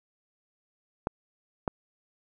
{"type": "clicks", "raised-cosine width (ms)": 1, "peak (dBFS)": -13, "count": 2, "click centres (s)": [1.071, 1.678], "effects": []}